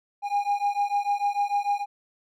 triangle beating tone pair, 810 / 816.7 Hz, G#5 / G#5, -43 / -29 cents, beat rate 6.7 Hz, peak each -24 dBFS, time 0.22-1.86 s, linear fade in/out 50 ms, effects none

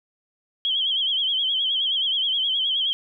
sine tone with vibrato, 3187 Hz, G7, 28 cents sharp, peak -20 dBFS, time 0.65-2.93 s, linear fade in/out 0 ms, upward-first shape sine, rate 9.5 Hz, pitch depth 85 cents each way, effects none

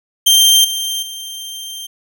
sawtooth tone with level steps, 3157 Hz, G7, 12 cents sharp, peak -4 / -15 / -23 dBFS, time 0.26-1.87 s, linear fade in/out 10 ms, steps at 0.64 / 1.02 s, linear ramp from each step 10 ms, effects none

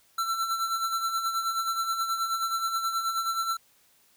square tone with tremolo, 1344 Hz, E6, 33 cents sharp, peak -25 dBFS, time 0.18-3.57 s, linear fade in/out 5 ms, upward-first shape sine, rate 9.4 Hz, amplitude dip 55%, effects white hiss -63 dBFS RMS until 4.16 s

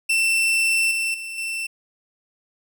40% pulse tone with level steps, 2683 Hz, E7, 30 cents sharp, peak -16 / -20 / -29 / -24 dBFS, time 0.09-1.67 s, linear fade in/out 10 ms, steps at 0.91 / 1.14 / 1.38 s, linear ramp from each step 2 ms, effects none

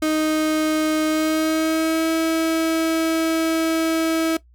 35% pulse tone with pitch glide, 311.1 to 324.3 Hz, D#4 to E4, 0 to -28 cents, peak -16 dBFS, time 0.02-4.37 s, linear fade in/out 5 ms, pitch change +72 cents, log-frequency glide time 1.07-2.11 s, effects noise-tail reverb RT60 0.1 s tail -17 dB re dry + added 60 Hz sine -49 dBFS peak until 4.54 s

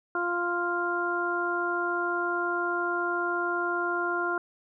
harmonic tone, 349.2 Hz, F4, in tune, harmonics 1 / 2 / 3 / 4, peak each -31 / -34 / -33 / -29 dBFS, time 0.15-4.38 s, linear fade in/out 2 ms, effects none

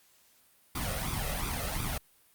pink noise with flanger, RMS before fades -33 dBFS, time 0.75-1.98 s, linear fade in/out 5 ms, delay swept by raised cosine 0.83 to 1.58 ms, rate 2.8 Hz, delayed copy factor +0.7, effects white hiss -64 dBFS RMS until 2.34 s + Opus 48 kbps

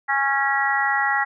harmonic tone, 275.3 Hz, C#4, 12 cents flat, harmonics 3 / 4 / 5 / 6 / 7, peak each -23 / -29 / -26 / -27 / -22 dBFS, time 0.08-1.25 s, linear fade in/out 20 ms, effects none

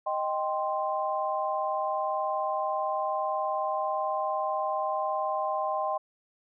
sine chord, C minor, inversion first, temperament equal, 622.3 / 784 / 1046.5 Hz, Eb5 / G5 / C6, 0 / 0 / 0 cents, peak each -31 dBFS, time 0.06-5.98 s, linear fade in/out 10 ms, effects none

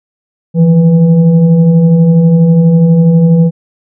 sine tone with frequency modulation, 168.1 Hz, E3, 34 cents sharp, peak -3 dBFS, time 0.54-3.51 s, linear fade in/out 50 ms, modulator 324 Hz, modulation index 0.48, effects none

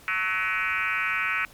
sine tone with frequency modulation, 1900 Hz, A#6, 33 cents sharp, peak -23 dBFS, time 0.08-1.45 s, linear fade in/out 0 ms, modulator 198 Hz, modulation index 3.4, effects pink hiss -51 dBFS RMS until 1.53 s + MP3 96 kbps

